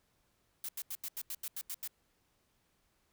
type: noise bursts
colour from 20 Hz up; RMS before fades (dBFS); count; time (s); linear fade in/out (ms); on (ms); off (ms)
blue; -40; 10; 0.64-1.876; 2; 48; 84
effects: pink hiss -75 dBFS RMS until 3.12 s